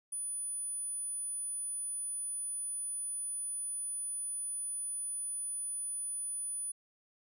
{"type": "tone", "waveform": "sine", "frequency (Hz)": 9900, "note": "D#9", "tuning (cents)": -10, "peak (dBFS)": -33, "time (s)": [0.12, 6.72], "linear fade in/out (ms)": 10, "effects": ["tanh soft clip ceiling -34 dBFS"]}